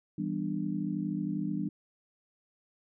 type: chord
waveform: sine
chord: E minor seventh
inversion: none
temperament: just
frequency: 164.81 / 197.78 / 247.2 / 296.7 Hz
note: E3 / G3 / B3 / D4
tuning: 0 / +16 / +2 / +18 cents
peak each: -36 / -34 / -39 / -35 dBFS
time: 0.18-1.69 s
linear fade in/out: 5 ms
effects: none